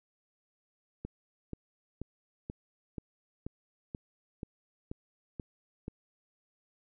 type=click train; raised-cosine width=3 ms; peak=-25 dBFS; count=11; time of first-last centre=1.05-5.881 s; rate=2.07 Hz; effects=none

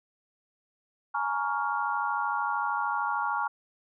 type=chord; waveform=sine; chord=Bb minor seventh; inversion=third; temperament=just; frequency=839.1 / 932.3 / 1118.8 / 1398.5 Hz; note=Ab5 / Bb5 / Db6 / F6; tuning=+18 / 0 / +16 / +2 cents; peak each=-32 dBFS; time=1.14-3.48 s; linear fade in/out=10 ms; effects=none

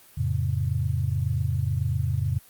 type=chord; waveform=sine; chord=F augmented; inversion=none; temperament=just; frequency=87.31 / 109.13 / 136.42 Hz; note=F2 / A2 / C#3; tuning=0 / -14 / -27 cents; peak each=-27 dBFS; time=0.17-2.39 s; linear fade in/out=10 ms; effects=white hiss -53 dBFS RMS until 2.49 s + Opus 32 kbps

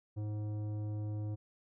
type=tone with tanh clipping; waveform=triangle; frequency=105.6 Hz; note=G#2; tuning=29 cents sharp; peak=-37 dBFS; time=0.16-1.36 s; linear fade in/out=20 ms; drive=16 dB; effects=none

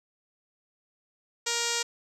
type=tone with low-pass filter; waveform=5% pulse; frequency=470.1 Hz; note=A#4; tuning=15 cents sharp; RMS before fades=-29 dBFS; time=1.46-1.83 s; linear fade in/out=10 ms; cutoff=7800 Hz; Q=4; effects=none

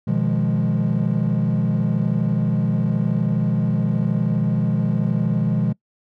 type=chord; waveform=triangle; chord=F half-diminished seventh; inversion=second; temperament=equal; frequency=123.47 / 155.56 / 174.61 / 207.7 Hz; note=Cb3 / Eb3 / F3 / Ab3; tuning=0 / 0 / 0 / 0 cents; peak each=-20 dBFS; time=0.07-5.73 s; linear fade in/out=10 ms; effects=noise-tail reverb RT60 0.1 s tail -24 dB re dry + tanh soft clip ceiling -10 dBFS

